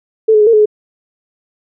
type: tone with pitch steps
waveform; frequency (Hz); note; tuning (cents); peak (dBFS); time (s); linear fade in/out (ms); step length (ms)
sine; 440.6 / 426 / 419.2 / 460.3 / 426.8 / 422.8; A4 / G#4 / G#4 / A#4 / G#4 / G#4; +2 / +44 / +16 / -22 / +47 / +31; -5; 0.28-0.658; 10; 63
effects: none